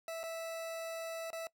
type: tone with dropouts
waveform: 40% pulse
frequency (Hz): 657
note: E5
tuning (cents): -6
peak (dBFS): -38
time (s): 0.08-1.47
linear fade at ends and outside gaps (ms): 1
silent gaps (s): 0.232-0.237 / 1.304-1.33
effects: noise-tail reverb RT60 0.1 s tail -22 dB re dry